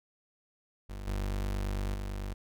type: tone with level steps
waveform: 35% pulse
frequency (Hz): 49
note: G1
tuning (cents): 0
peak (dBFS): -37 / -29 / -33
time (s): 0.89-2.34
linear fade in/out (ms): 10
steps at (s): 1.07 / 1.94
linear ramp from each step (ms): 10
effects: none